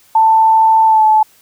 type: tone with pitch glide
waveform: sine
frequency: 887 to 866.2 Hz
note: A5 to A5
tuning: +14 to -27 cents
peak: -6 dBFS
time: 0.15-1.23 s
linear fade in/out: 5 ms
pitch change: -41 cents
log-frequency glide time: 0.86-1.04 s
effects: white hiss -49 dBFS RMS until 1.41 s